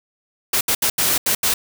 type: noise bursts at uneven times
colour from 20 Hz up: white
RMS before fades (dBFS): -18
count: 6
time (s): 0.53-0.61 / 0.68-0.75 / 0.82-0.9 / 0.98-1.18 / 1.26-1.35 / 1.43-1.54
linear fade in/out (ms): 5
effects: none